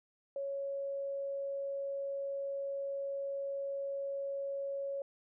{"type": "tone", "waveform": "sine", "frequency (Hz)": 554.4, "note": "C#5", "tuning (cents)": 0, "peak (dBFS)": -35, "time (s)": [0.36, 5.02], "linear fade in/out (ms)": 2, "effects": []}